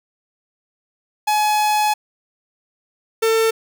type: tone pair in turn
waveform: 45% pulse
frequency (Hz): 846 / 448.2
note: G#5 / A4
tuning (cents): +32 / +32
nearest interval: major seventh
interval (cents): 1100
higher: first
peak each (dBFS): -15 / -14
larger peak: second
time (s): 1.27-1.94 / 3.22-3.51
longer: first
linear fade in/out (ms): 10
effects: none